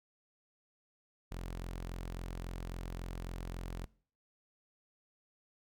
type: tone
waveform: sawtooth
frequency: 43.65 Hz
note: F1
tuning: in tune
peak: -36 dBFS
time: 1.31-3.86 s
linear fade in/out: 10 ms
effects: noise-tail reverb RT60 0.5 s tail -22 dB re dry